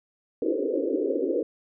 white band-pass noise, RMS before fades -26 dBFS, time 0.42-1.43 s, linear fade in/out 2 ms, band 270 to 540 Hz, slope 96 dB/octave, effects none

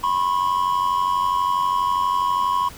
triangle tone pair together, 989.7 / 1082 Hz, B5 / C#6, +3 / -42 cents, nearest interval major second, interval 155 cents, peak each -19 dBFS, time 0.03-2.69 s, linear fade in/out 10 ms, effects pink hiss -41 dBFS RMS until 2.77 s

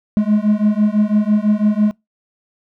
triangle beating tone pair, 207.7 / 213.7 Hz, G#3 / G#3, 0 / +50 cents, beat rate 6 Hz, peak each -13 dBFS, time 0.17-1.91 s, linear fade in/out 0 ms, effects noise-tail reverb RT60 0.2 s tail -25 dB re dry

